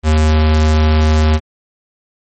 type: tone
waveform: square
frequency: 77.6 Hz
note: D#2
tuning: 4 cents flat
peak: -9 dBFS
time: 0.03-1.4 s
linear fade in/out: 50 ms
effects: MP3 32 kbps